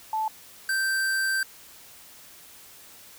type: tone pair in turn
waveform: sine / square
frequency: 874 / 1562.7 Hz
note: A5 / G6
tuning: -12 / -6 cents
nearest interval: minor seventh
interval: 1006 cents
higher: second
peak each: -24 dBFS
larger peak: neither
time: 0.13-0.28 / 0.69-1.43 s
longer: second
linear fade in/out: 2 ms
effects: white hiss -49 dBFS RMS until 3.18 s